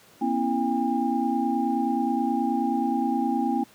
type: tone cluster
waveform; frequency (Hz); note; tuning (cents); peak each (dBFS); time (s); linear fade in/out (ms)
sine; 239.6 / 269.1 / 328.8 / 807; A#3 / C4 / E4 / G#5; +48 / +49 / -4 / -50; -26 / -27 / -29 / -27; 0.21-3.64; 10
effects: pink hiss -54 dBFS RMS until 3.74 s + high-pass 150 Hz 12 dB/octave